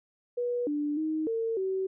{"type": "tone with pitch steps", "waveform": "sine", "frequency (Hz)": [485.8, 294.4, 313.2, 453.7, 380.5], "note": ["B4", "D4", "D#4", "A#4", "F#4"], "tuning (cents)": [-29, 4, 11, -47, 48], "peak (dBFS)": -27, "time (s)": [0.37, 1.87], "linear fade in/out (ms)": 10, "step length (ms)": 300, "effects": []}